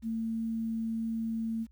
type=tone with quantisation; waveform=sine; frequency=225.4 Hz; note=A3; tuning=42 cents sharp; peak=-30 dBFS; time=0.02-1.67 s; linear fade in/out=50 ms; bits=10; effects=added 60 Hz sine -56 dBFS peak until 1.71 s